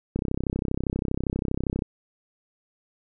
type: click train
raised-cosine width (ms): 3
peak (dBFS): -13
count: 55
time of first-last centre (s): 0.16-1.822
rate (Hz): 32.5
effects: none